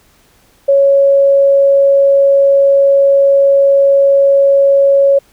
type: tone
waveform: sine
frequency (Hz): 554.4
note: C#5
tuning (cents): 0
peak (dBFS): -5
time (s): 0.68-5.19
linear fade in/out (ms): 10
effects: pink hiss -50 dBFS RMS until 5.32 s

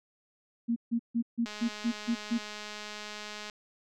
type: tone bursts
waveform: sine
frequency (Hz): 233.7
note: A#3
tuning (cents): +5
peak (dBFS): -25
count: 8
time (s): 0.68-2.386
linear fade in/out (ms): 20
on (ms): 82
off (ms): 150
type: click train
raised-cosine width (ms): 0.2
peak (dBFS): -24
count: 429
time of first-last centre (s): 1.46-3.498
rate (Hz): 210
effects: none

